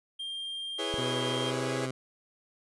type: tone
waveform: triangle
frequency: 3194 Hz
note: G7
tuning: 32 cents sharp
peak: -33 dBFS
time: 0.19-1.51 s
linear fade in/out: 10 ms
type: chord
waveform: sawtooth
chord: C# minor seventh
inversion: first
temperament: equal with one note detuned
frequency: 329.6 / 412.4 / 493.9 / 554.4 Hz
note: E4 / G#4 / B4 / C#5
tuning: 0 / -12 / 0 / 0 cents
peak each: -34 / -32 / -35 / -35 dBFS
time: 0.78-1.87 s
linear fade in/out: 20 ms
type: click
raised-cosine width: 5 ms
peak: -26 dBFS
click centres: 0.941 s
type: tone with pitch glide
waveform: 15% pulse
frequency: 125.9 to 129.96 Hz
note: B2 to C3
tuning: +34 to -11 cents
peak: -26 dBFS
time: 0.98-1.91 s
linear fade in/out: 2 ms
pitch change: +55 cents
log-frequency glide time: 1.24-1.75 s
effects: resampled to 24000 Hz